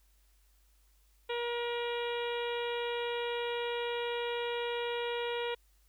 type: harmonic tone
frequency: 476.1 Hz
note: A#4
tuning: 37 cents sharp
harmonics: 1 / 2 / 3 / 4 / 5 / 6 / 7 / 8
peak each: -34 / -40 / -45 / -45 / -44 / -45 / -46 / -49 dBFS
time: 1.29-5.55 s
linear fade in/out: 10 ms
effects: added 50 Hz sine -64 dBFS peak until 5.88 s + white hiss -72 dBFS RMS until 5.88 s